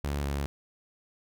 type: tone pair in turn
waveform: sawtooth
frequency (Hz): 71.6 / 70.41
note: D2 / C#2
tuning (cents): -43 / +28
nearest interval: unison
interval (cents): 29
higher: first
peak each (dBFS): -25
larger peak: neither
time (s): 0.04-0.25 / 0.25-0.46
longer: neither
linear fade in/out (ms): 0
effects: none